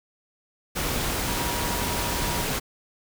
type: tone in noise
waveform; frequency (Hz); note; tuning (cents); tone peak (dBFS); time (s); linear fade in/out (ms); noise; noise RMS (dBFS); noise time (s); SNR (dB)
sine; 956; A#5; +43; -34; 1.27-2.43; 20; pink; -27; 0.75-2.6; -10
effects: none